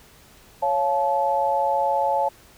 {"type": "chord", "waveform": "sine", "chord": "Db augmented", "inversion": "none", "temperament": "just", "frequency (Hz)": [554.4, 693, 866.2], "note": ["Db5", "F5", "A5"], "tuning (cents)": [0, -14, -27], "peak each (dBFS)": [-24, -26, -21], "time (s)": [0.62, 2.29], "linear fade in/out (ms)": 10, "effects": ["pink hiss -51 dBFS RMS until 2.57 s"]}